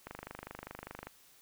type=click train; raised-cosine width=0.5 ms; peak=-27 dBFS; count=26; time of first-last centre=0.07-1.07 s; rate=25 Hz; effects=white hiss -62 dBFS RMS until 1.41 s